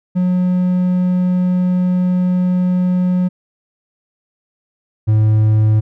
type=tone pair in turn; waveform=triangle; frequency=181.2 / 108.12 Hz; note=F#3 / A2; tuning=-36 / -30 cents; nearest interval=major sixth; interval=894 cents; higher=first; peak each=-10 / -7 dBFS; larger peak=second; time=0.15-3.29 / 5.07-5.81 s; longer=first; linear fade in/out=20 ms; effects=none